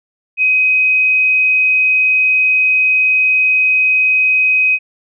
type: tone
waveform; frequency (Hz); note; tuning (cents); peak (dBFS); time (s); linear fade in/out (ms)
sine; 2521; D#7; +22; -9; 0.37-4.79; 50
effects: none